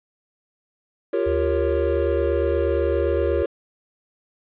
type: chord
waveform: triangle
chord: G half-diminished seventh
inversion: third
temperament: equal with one note detuned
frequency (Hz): 349.2 / 397.2 / 466.2 / 554.4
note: F4 / G4 / Bb4 / Db5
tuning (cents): 0 / +23 / 0 / 0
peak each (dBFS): -23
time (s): 1.13-3.46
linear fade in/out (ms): 5
type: tone with vibrato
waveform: sine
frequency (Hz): 75.4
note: D2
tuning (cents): +46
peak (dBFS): -25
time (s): 1.26-3.43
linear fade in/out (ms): 10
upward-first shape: triangle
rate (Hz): 1.7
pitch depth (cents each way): 22
effects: resampled to 8000 Hz + 8-bit